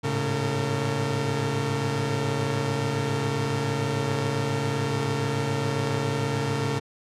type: tone cluster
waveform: sawtooth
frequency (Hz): 103.9 / 111 / 138.9 / 454.7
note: G#2 / A2 / C#3 / A#4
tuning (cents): +1 / +16 / +4 / -43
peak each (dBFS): -31 / -27 / -23 / -26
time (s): 0.03-6.8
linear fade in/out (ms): 20
effects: low-pass 8000 Hz 12 dB/octave